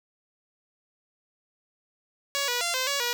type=tone with pitch steps; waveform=5% pulse; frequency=561 / 486.2 / 690 / 516 / 563 / 481.6 Hz; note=C#5 / B4 / F5 / C5 / C#5 / B4; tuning=+21 / -27 / -21 / -24 / +27 / -44 cents; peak=-14 dBFS; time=2.35-3.13 s; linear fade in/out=0 ms; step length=130 ms; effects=none